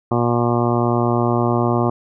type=harmonic tone; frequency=119.4 Hz; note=A#2; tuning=42 cents sharp; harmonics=1 / 2 / 3 / 4 / 5 / 6 / 7 / 8 / 9 / 10; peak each=-20 / -21 / -21 / -28 / -26 / -25 / -28 / -31 / -26 / -30 dBFS; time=0.11-1.9 s; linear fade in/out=5 ms; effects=none